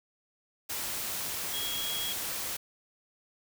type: tone in noise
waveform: sine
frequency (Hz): 3306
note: G#7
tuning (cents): -9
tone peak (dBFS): -34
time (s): 1.53-2.13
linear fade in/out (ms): 10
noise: white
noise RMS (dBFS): -35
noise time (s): 0.69-2.57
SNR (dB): -2
effects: none